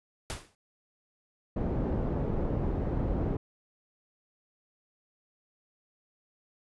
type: noise with exponential decay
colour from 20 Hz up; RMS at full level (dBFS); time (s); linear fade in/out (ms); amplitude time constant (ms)
pink; -33; 0.3-0.55; 0; 54
type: low-pass noise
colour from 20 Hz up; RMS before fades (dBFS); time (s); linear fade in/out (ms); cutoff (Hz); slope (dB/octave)
pink; -30; 1.56-3.37; 5; 520; 12
effects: resampled to 24000 Hz